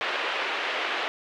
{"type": "band-pass noise", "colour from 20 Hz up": "white", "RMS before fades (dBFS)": -29, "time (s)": [0.01, 1.08], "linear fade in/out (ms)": 0, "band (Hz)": [370, 3000], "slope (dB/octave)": 24, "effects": []}